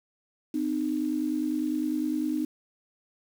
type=tone pair together; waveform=sine; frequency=255.9 / 305.8 Hz; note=C4 / D#4; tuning=-38 / -30 cents; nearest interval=minor third; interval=308 cents; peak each=-30 / -27 dBFS; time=0.54-2.45 s; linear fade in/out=5 ms; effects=8-bit